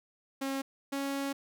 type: tone pair in turn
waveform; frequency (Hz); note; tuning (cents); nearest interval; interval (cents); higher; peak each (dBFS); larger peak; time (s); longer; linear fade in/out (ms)
sawtooth; 271.2 / 276.7; C#4 / C#4; -38 / -3; unison; 35; second; -28; neither; 0.41-0.62 / 0.92-1.33; second; 10
effects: none